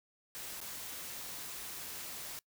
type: noise with dropouts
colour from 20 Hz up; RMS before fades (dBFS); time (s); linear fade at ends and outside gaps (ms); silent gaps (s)
white; -44; 0.35-2.39; 0; 0.603-0.614
effects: noise-tail reverb RT60 0.1 s tail -23 dB re dry